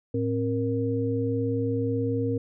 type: tone cluster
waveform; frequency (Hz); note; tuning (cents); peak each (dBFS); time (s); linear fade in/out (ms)
sine; 110.2 / 266.6 / 468.2; A2 / C4 / A#4; +3 / +33 / +8; -28; 0.14-2.38; 5
effects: none